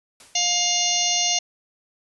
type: noise with exponential decay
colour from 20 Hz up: white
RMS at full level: -44 dBFS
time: 0.2-0.71 s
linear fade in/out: 2 ms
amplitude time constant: 110 ms
type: harmonic tone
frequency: 706 Hz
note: F5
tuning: 19 cents sharp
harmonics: 1 / 3 / 4 / 5 / 6 / 7 / 8 / 9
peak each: -29 / -32 / -25 / -29 / -28 / -33 / -26 / -24 dBFS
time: 0.35-1.39 s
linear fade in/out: 5 ms
effects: resampled to 24000 Hz